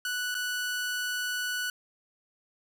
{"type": "tone with dropouts", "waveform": "sawtooth", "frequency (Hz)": 1480, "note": "F#6", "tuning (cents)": 0, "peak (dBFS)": -26, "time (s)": [0.05, 1.7], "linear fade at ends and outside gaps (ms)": 2, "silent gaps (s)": [0.344, 0.35], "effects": []}